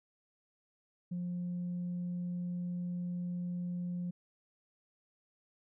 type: tone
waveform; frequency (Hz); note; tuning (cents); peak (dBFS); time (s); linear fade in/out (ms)
sine; 176.9; F3; +23; -33; 1.11-4.11; 10
effects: tanh soft clip ceiling -32 dBFS